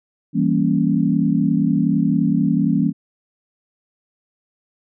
sine chord, E diminished seventh, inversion none, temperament equal, 164.81 / 196 / 233.1 / 277.2 Hz, E3 / G3 / Bb3 / Db4, 0 / 0 / 0 / 0 cents, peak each -20 dBFS, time 0.33-2.93 s, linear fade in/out 50 ms, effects none

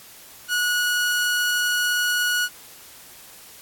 sawtooth tone, 1459 Hz, F#6, 25 cents flat, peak -16 dBFS, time 0.48-2.49 s, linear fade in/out 50 ms, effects white hiss -45 dBFS RMS until 3.61 s + AAC 64 kbps

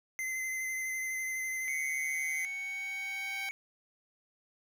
square tone with vibrato, 2059 Hz, C7, 28 cents flat, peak -34 dBFS, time 0.19-2.45 s, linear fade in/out 0 ms, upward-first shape square, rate 12 Hz, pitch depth 13 cents each way
10% pulse tone with exponential growth, 784 Hz, G5, in tune, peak -31 dBFS, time 0.86-3.49 s, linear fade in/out 1 ms, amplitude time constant 570 ms
triangle tone with pitch glide, 2205 to 2232 Hz, C#7 to C#7, -10 to +11 cents, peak -34 dBFS, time 1.68-3.51 s, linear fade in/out 0 ms, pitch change +21 cents, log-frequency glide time 2-2.85 s
effects none

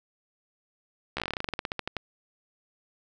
slowing click train, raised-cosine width 0.3 ms, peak -14 dBFS, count 20, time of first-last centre 1.17-1.967 s, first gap 14 ms, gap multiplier 1.11, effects none

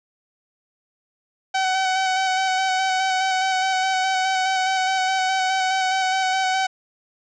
sawtooth tone with vibrato, 756 Hz, F#5, 37 cents sharp, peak -15 dBFS, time 1.54-6.67 s, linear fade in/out 10 ms, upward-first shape square, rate 4.8 Hz, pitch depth 17 cents each way, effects resampled to 16000 Hz + 9-bit

